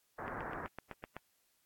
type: low-pass noise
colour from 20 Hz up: white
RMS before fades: -43 dBFS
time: 0.18-0.67 s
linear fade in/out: 10 ms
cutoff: 1700 Hz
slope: 48 dB/octave
type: click train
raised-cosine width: 0.5 ms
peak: -27 dBFS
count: 8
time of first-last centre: 0.28-1.166 s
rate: 7.9 Hz
effects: white hiss -75 dBFS RMS until 1.65 s + AAC 64 kbps